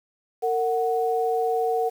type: tone pair together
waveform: sine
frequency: 456.9 / 740 Hz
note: A#4 / F#5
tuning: -35 / 0 cents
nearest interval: minor sixth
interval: 835 cents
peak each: -23 / -24 dBFS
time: 0.42-1.9 s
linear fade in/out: 20 ms
effects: 8-bit